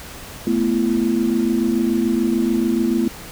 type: chord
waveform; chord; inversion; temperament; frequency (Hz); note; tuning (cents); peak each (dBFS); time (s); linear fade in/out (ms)
sine; A suspended second; none; equal with one note detuned; 220 / 246.9 / 336.4; A3 / B3 / E4; 0 / 0 / +35; -20; 0.47-3.08; 2
effects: pink hiss -36 dBFS RMS until 3.31 s